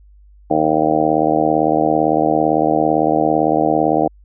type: harmonic tone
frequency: 77.8 Hz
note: D#2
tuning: in tune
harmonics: 2 / 3 / 4 / 5 / 6 / 7 / 8 / 9 / 10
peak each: -27 / -26 / -18 / -28 / -21 / -21 / -22 / -19 / -20 dBFS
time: 0.5-4.08 s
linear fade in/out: 10 ms
effects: added 50 Hz sine -43 dBFS peak until 4.24 s